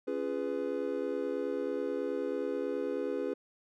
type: chord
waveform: triangle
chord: C# dominant seventh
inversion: none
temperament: just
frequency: 277.2 / 346.5 / 415.8 / 498.9 Hz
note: C#4 / E#4 / G#4 / B4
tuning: 0 / -14 / +2 / +17 cents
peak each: -36 / -37 / -34 / -34 dBFS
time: 0.07-3.34 s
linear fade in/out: 10 ms
effects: none